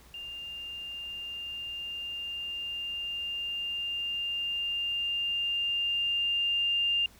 sine tone with level ramp, 2800 Hz, F7, 4 cents sharp, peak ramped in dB -38 to -24 dBFS, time 0.14-7.06 s, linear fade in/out 2 ms, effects added 60 Hz sine -58 dBFS peak until 7.19 s + pink hiss -57 dBFS RMS until 7.19 s

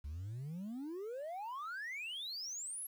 sine exponential sweep, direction up, 67.7 to 11610 Hz, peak -38 dBFS, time 0.04-2.87 s, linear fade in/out 10 ms, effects tanh soft clip ceiling -40 dBFS + 11-bit

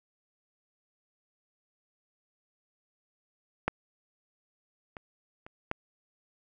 clicks, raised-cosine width 0.5 ms, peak -11 / -26 / -30 / -15 dBFS, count 4, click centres 3.68 / 4.968 / 5.465 / 5.714 s, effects none

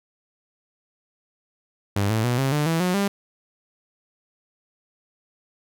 sawtooth tone with pitch steps, 100.4 / 110.76 / 122.19 / 134.79 / 148.7 / 164.05 / 180.97 / 199.64 Hz, G2 / A2 / B2 / C#3 / D3 / E3 / F#3 / G3, +42 / +12 / -18 / -48 / +22 / -8 / -38 / +32 cents, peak -16 dBFS, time 1.96-3.08 s, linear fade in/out 5 ms, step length 140 ms, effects none

